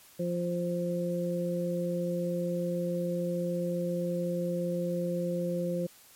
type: harmonic tone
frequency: 174.61 Hz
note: F3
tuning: in tune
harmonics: 1 / 2 / 3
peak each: -31 / -36 / -32 dBFS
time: 0.19-5.87 s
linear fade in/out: 10 ms
effects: white hiss -56 dBFS RMS until 6.15 s + MP3 64 kbps